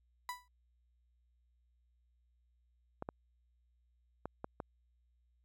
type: tone with exponential decay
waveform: 35% pulse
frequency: 987.8 Hz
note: B5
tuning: in tune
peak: -34 dBFS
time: 0.29-0.48 s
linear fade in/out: 1 ms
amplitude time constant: 40 ms
type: clicks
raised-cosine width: 1 ms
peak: -26 dBFS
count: 5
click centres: 3.024 / 3.089 / 4.256 / 4.444 / 4.602 s
effects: added 60 Hz sine -70 dBFS peak until 5.44 s